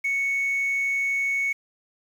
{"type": "tone", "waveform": "sine", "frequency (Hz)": 2217, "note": "C#7", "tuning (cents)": 0, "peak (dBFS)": -20, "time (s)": [0.04, 1.53], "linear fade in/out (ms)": 10, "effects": ["tanh soft clip ceiling -20 dBFS", "8-bit"]}